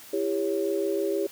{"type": "chord", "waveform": "sine", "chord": "C# diminished", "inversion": "first", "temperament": "just", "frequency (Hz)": [332.6, 399.1, 554.4], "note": ["E4", "G4", "C#5"], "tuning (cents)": [16, 31, 0], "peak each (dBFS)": [-30, -26, -31], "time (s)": [0.13, 1.27], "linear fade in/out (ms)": 5, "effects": ["white hiss -47 dBFS RMS until 1.31 s", "high-pass 80 Hz 12 dB/octave"]}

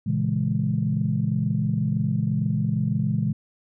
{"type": "chord", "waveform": "sine", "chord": "A# half-diminished seventh", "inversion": "none", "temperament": "equal", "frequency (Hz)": [116.54, 138.59, 164.81, 207.7], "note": ["A#2", "C#3", "E3", "G#3"], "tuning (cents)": [0, 0, 0, 0], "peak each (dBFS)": -26, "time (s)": [0.06, 3.33], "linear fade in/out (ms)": 10, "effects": ["tanh soft clip ceiling -10 dBFS"]}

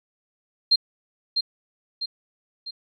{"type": "tone with echo", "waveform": "sine", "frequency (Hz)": 4186, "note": "C8", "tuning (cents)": 0, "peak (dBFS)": -13, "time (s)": [0.71, 0.76], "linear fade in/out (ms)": 10, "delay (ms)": 650, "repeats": 3, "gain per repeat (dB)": -6, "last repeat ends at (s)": 2.71, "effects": ["MP3 96 kbps"]}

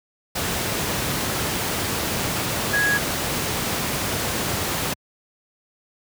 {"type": "tone in noise", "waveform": "sine", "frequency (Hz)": 1661.2, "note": "G#6", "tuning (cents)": 0, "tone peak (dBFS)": -18, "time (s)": [2.73, 2.98], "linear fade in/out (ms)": 10, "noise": "pink", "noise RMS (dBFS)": -24, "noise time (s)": [0.35, 4.94], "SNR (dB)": 3, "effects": ["high-pass 80 Hz 12 dB/octave"]}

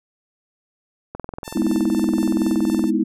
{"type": "click train", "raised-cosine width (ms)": 1, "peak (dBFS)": -16, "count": 37, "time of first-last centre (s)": [1.15, 2.84], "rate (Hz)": 21.3}
{"type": "tone with tremolo", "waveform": "5% pulse", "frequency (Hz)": 890, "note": "A5", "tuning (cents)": 20, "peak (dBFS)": -23, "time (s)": [1.44, 2.91], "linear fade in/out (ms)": 20, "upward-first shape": "triangle", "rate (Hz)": 4.1, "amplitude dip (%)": 55}
{"type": "chord", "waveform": "sine", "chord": "E major seventh", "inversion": "first", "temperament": "equal", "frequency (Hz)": [207.7, 246.9, 311.1, 329.6], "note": ["G#3", "B3", "D#4", "E4"], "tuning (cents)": [0, 0, 0, 0], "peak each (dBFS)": -22, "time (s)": [1.55, 3.04], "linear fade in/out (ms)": 10}
{"effects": []}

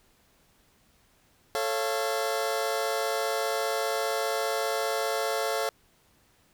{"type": "chord", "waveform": "sawtooth", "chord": "A augmented", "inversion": "none", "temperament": "just", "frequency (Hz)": [440, 550, 687.5], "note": ["A4", "C#5", "E#5"], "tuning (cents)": [0, -14, -27], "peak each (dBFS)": -27, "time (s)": [1.55, 5.69], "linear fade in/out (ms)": 0, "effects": ["pink hiss -64 dBFS RMS until 6.53 s"]}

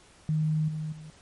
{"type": "tone with level steps", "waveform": "sine", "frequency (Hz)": 155.3, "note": "D#3", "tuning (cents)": -3, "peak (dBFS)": [-23, -30, -41], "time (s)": [0.29, 1.1], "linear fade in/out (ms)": 0, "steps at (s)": [0.68, 0.92], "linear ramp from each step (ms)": 5, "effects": ["pink hiss -56 dBFS RMS until 1.21 s", "MP3 48 kbps"]}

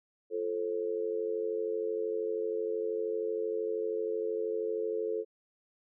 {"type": "tone with amplitude modulation", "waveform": "sine", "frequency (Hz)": 439.7, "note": "A4", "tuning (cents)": -1, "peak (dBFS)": -26, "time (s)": [0.3, 5.25], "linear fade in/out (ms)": 50, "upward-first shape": "sine", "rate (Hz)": 92.9, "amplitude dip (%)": 90, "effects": []}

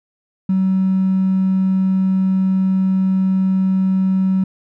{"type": "tone with hard clipping", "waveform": "triangle", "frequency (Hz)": 189.4, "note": "F#3", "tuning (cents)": 41, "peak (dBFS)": -13, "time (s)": [0.49, 4.44], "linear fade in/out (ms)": 5, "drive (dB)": 3, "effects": []}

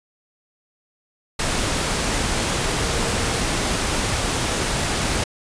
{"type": "tone in noise", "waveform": "sine", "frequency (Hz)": 466.2, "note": "A#4", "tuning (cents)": 0, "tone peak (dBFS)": -32, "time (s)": [2.8, 3.4], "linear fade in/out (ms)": 5, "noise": "pink", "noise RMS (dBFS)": -22, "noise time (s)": [1.39, 5.24], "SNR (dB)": -13, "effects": ["resampled to 22050 Hz"]}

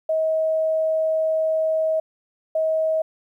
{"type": "tone pair in turn", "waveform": "sine", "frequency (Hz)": [636, 636], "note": ["D#5", "D#5"], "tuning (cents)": [38, 38], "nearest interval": "unison", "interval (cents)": 0, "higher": "neither", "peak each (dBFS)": -18, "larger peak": "neither", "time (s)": [[0.09, 2], [2.55, 3.02]], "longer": "first", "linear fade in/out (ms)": 5, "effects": ["10-bit"]}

